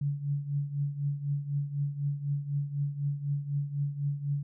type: tone with tremolo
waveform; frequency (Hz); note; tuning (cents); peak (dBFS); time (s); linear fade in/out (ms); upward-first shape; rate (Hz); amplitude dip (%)
sine; 142.9; D3; -47; -25; 0.01-4.43; 5; triangle; 4; 80
effects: none